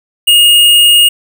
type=tone; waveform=square; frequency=2855 Hz; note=F7; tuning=37 cents sharp; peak=-4 dBFS; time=0.27-1.09 s; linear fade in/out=10 ms; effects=none